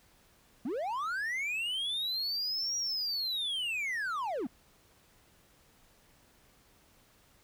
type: linear two-way sweep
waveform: triangle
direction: up then down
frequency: 207.7 to 5730 to 207.7 Hz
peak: -30 dBFS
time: 0.65-4.47 s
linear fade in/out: 5 ms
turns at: 2.77 s
effects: pink hiss -64 dBFS RMS until 7.43 s